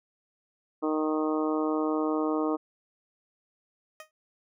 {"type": "harmonic tone", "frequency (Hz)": 155, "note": "D#3", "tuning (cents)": -6, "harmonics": [2, 3, 4, 5, 6, 7, 8], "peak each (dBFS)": [-27, -31, -35, -38, -40, -37, -38], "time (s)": [0.82, 2.57], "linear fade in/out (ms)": 20}
{"type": "tone with exponential decay", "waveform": "15% pulse", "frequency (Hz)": 622.3, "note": "D#5", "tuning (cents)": 0, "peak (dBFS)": -32, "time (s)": [4, 4.11], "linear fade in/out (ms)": 1, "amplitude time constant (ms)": 22}
{"effects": []}